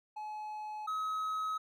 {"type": "tone pair in turn", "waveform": "triangle", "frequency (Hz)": [852, 1276.6], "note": ["G#5", "D#6"], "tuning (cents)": [44, 44], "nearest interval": "perfect fifth", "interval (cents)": 700, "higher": "second", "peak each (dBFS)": [-37, -31], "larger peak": "second", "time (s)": [[0.16, 0.87], [0.87, 1.58]], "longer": "neither", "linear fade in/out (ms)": 10, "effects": []}